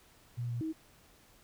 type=tone with pitch steps; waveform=sine; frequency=120.6 / 118.9 / 318.2 Hz; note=B2 / A#2 / D#4; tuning=-41 / +35 / +39 cents; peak=-33 dBFS; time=0.37-0.73 s; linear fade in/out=20 ms; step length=120 ms; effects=pink hiss -62 dBFS RMS until 1.43 s